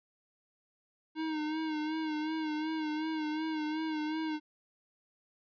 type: tone with vibrato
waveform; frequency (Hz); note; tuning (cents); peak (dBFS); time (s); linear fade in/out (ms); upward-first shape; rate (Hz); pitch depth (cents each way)
square; 311; D#4; -1; -33; 1.15-4.4; 50; sine; 2.7; 44
effects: resampled to 11025 Hz